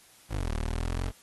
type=exponential two-way sweep; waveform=25% pulse; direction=down then up; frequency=58.27 to 37.35 to 46.17 Hz; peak=-25 dBFS; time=0.29-1.12 s; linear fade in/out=50 ms; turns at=0.52 s; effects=white hiss -57 dBFS RMS until 1.22 s + AAC 32 kbps